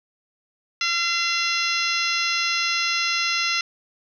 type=harmonic tone with a mistuned harmonic; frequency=684 Hz; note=F5; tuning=36 cents flat; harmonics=2 / 3 / 4 / 5 / 6 / 7 / 8 / 9; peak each=-28 / -27 / -26 / -32 / -28 / -30 / -34 / -33 dBFS; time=0.81-3.61 s; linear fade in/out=2 ms; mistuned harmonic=7; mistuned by=+92 cents; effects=9-bit